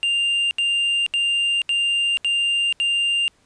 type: tone bursts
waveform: triangle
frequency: 2794 Hz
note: F7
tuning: in tune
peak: -16 dBFS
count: 6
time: 0.03-3.28 s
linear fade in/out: 0 ms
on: 480 ms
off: 74 ms
effects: pink hiss -60 dBFS RMS until 3.45 s + resampled to 22050 Hz